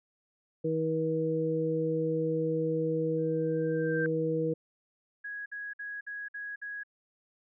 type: harmonic tone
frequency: 160 Hz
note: D#3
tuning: 49 cents sharp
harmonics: 1 / 2 / 3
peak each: -33 / -33 / -29 dBFS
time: 0.64-4.54 s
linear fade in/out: 10 ms
type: tone with exponential growth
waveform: sine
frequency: 1572 Hz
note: G6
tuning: 4 cents sharp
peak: -29 dBFS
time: 3.18-4.06 s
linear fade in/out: 1 ms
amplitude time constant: 190 ms
type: tone bursts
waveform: sine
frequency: 1661.2 Hz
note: G#6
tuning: in tune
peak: -36 dBFS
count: 6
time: 5.24-6.835 s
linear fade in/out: 10 ms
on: 220 ms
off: 55 ms
effects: none